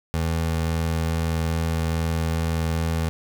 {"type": "tone", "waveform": "25% pulse", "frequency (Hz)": 81.6, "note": "E2", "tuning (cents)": -17, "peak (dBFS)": -18, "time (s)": [0.14, 3.09], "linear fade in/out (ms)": 0, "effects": []}